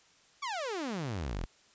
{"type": "exponential sweep", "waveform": "sawtooth", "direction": "down", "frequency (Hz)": [1174.7, 35.38], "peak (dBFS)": -30, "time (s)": [0.42, 1.46], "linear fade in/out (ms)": 10, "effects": ["white hiss -63 dBFS RMS until 1.74 s", "resampled to 16000 Hz"]}